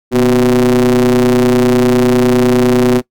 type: ring-modulated tone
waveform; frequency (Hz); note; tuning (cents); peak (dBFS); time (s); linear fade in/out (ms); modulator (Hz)
square; 64.8; C2; -16; -5; 0.11-3.02; 50; 309
effects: noise-tail reverb RT60 0.1 s tail -20 dB re dry